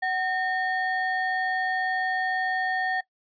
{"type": "ring-modulated tone", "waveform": "triangle", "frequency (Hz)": 1289, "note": "E6", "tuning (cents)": -39, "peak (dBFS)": -19, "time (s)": [0.02, 3.01], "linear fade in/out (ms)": 10, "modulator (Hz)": 540, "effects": ["noise-tail reverb RT60 0.1 s tail -20 dB re dry", "resampled to 11025 Hz"]}